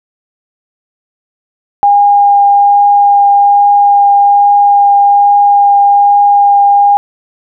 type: tone with vibrato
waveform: sine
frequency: 810 Hz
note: G#5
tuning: 43 cents flat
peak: -3 dBFS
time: 1.83-6.97 s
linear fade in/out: 0 ms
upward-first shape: triangle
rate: 1.2 Hz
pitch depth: 9 cents each way
effects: none